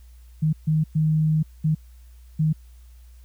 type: tone bursts at uneven times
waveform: sine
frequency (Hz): 155.8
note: D#3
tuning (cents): +3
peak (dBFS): -17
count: 5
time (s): 0.42-0.53 / 0.67-0.84 / 0.95-1.43 / 1.64-1.75 / 2.39-2.53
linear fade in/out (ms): 10
effects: added 60 Hz sine -44 dBFS peak until 3.24 s + white hiss -62 dBFS RMS until 3.24 s